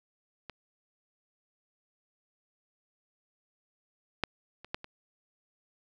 clicks, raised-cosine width 0.3 ms, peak -25 / -11 / -30 / -16 / -27 dBFS, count 5, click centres 0.497 / 4.237 / 4.646 / 4.745 / 4.844 s, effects none

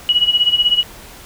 sine tone with tremolo, 2918 Hz, F#7, 25 cents flat, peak -8 dBFS, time 0.09-0.83 s, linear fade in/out 0 ms, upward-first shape sine, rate 16 Hz, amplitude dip 80%, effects pink hiss -38 dBFS RMS until 1.25 s

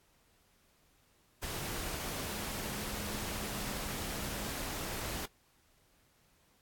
sine tone in noise, 207.7 Hz, G#3, in tune, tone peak -47 dBFS, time 2.31-4.47 s, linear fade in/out 10 ms, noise pink, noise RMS -39 dBFS, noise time 1.42-5.26 s, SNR -11 dB, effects pink hiss -69 dBFS RMS until 6.61 s + AAC 64 kbps

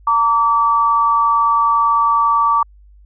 sine tone pair together, 915.1 / 1153 Hz, A#5 / D6, -32 / -32 cents, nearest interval major third, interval 400 cents, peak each -17 / -12 dBFS, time 0.07-2.63 s, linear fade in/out 5 ms, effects added 50 Hz sine -42 dBFS peak until 3.05 s

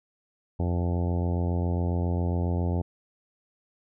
harmonic tone, 87.31 Hz, F2, in tune, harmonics 1 / 2 / 3 / 4 / 5 / 6 / 7 / 8 / 9 / 10, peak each -25 / -31 / -35 / -37 / -39 / -41 / -42 / -43 / -44 / -45 dBFS, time 0.59-2.82 s, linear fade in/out 10 ms, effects none

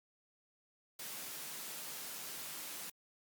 white high-pass noise, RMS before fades -45 dBFS, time 0.99-2.9 s, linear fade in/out 5 ms, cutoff 120 Hz, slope 96 dB/octave, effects Opus 48 kbps

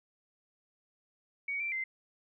sine tone with pitch steps, 2247 / 2348 / 2077 Hz, C#7 / D7 / C7, +23 / -1 / -13 cents, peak -32 dBFS, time 1.48-1.84 s, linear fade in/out 5 ms, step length 120 ms, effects none

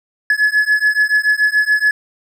triangle beating tone pair, 1701 / 1708 Hz, G#6 / G#6, +41 / +48 cents, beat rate 7 Hz, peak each -13 dBFS, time 0.3-1.91 s, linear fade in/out 2 ms, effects none

